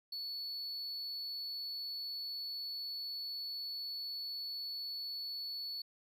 triangle tone, 4428 Hz, C#8, 3 cents flat, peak -38 dBFS, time 0.12-5.82 s, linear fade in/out 5 ms, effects none

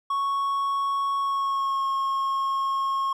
triangle tone with pitch glide, 1108 to 1085.2 Hz, C#6 to C#6, -1 to -37 cents, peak -21 dBFS, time 0.1-3.13 s, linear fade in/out 5 ms, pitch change -36 cents, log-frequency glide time 1.18-1.86 s, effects none

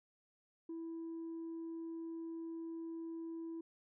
sine tone, 329.6 Hz, E4, in tune, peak -40 dBFS, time 0.69-3.61 s, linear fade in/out 5 ms, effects tanh soft clip ceiling -40 dBFS

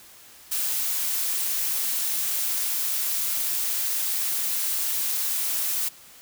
blue noise, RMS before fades -26 dBFS, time 0.51-5.89 s, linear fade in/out 10 ms, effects white hiss -49 dBFS RMS until 6.21 s

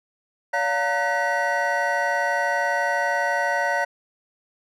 triangle tone cluster, 572 / 704 / 918 / 1504 / 1926 Hz, D5 / F5 / A#5 / F#6 / B6, -46 / +14 / -27 / +28 / -44 cents, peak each -25 dBFS, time 0.53-3.85 s, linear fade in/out 10 ms, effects none

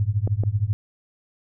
sine tone with tremolo, 103.83 Hz, G#2, in tune, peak -15 dBFS, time 0-0.73 s, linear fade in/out 0 ms, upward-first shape triangle, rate 13 Hz, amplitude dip 100%
clicks, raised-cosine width 2 ms, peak -15 dBFS, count 2, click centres 0.275 / 0.436 s
effects none

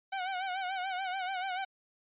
sawtooth tone with vibrato, 751 Hz, F#5, 26 cents sharp, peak -29 dBFS, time 0.12-1.65 s, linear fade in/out 10 ms, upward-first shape sine, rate 6.9 Hz, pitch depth 74 cents each way, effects resampled to 8000 Hz

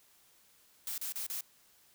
blue noise bursts, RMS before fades -38 dBFS, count 4, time 0.87-1.409 s, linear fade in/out 2 ms, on 110 ms, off 33 ms, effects white hiss -65 dBFS RMS until 1.94 s

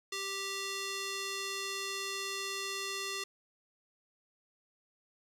square tone with band-pass filter, 392 Hz, G4, in tune, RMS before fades -38 dBFS, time 0.12-3.24 s, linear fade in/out 5 ms, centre 4600 Hz, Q 0.83, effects none

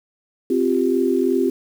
sine chord, C suspended fourth, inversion none, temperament equal, 261.6 / 349.2 / 392 Hz, C4 / F4 / G4, 0 / 0 / 0 cents, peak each -20 dBFS, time 0.5-1.5 s, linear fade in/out 5 ms, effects 7-bit

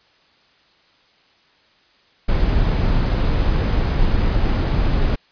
brown noise, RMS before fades -17 dBFS, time 2.28-5.16 s, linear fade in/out 10 ms, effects white hiss -56 dBFS RMS until 5.31 s + resampled to 11025 Hz

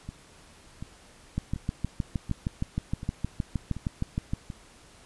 two click trains, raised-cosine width 5 ms, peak -24 / -15 dBFS, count 7 / 20, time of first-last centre 0.09-4.502 / 1.38-4.335 s, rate 1.36 / 6.43 Hz, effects pink hiss -54 dBFS RMS until 5.05 s + resampled to 24000 Hz

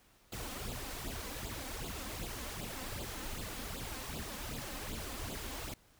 pink noise with flanger, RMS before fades -42 dBFS, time 0.32-5.74 s, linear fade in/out 5 ms, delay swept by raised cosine 0.25 to 3.95 ms, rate 2.6 Hz, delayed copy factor +0.75, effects pink hiss -66 dBFS RMS until 5.99 s

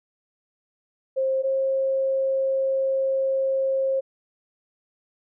sine tone pair in turn, 530 / 535.2 Hz, C5 / C5, +22 / +39 cents, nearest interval unison, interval 17 cents, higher second, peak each -20 dBFS, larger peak neither, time 1.16-1.43 / 1.43-4.01 s, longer second, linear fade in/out 20 ms, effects none

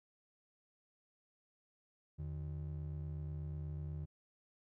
triangle ring-modulated tone, 115.5 Hz, A#2, 16 cents flat, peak -35 dBFS, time 2.18-4.06 s, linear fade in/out 20 ms, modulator 34.1 Hz, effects none

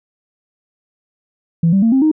sine tone with pitch steps, 166.5 / 194.6 / 227.4 / 265.8 / 310.7 Hz, E3 / G3 / A#3 / C4 / D#4, +18 / -12 / -43 / +27 / -2 cents, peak -8 dBFS, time 1.63-2.115 s, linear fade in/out 5 ms, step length 97 ms, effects tanh soft clip ceiling -5 dBFS

